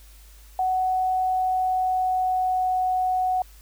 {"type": "tone with pitch glide", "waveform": "sine", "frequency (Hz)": [745, 740.3], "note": ["F#5", "F#5"], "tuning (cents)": [12, 1], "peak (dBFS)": -20, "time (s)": [0.59, 3.42], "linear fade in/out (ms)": 2, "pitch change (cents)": -11, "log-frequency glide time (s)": [1.25, 2.83], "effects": ["added 51 Hz sine -46 dBFS peak until 3.61 s", "white hiss -54 dBFS RMS until 3.61 s"]}